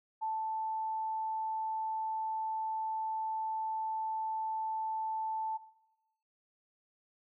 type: tone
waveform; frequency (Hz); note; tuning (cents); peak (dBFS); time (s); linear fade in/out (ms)
sine; 880; A5; 0; -32; 0.21-5.58; 20
effects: noise-tail reverb RT60 0.9 s tail -17 dB re dry